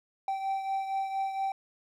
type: beating tone pair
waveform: triangle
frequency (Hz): 776 / 780.3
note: G5 / G5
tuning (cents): -18 / -8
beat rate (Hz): 4.3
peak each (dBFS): -28 / -36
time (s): 0.28-1.52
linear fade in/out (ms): 2
effects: none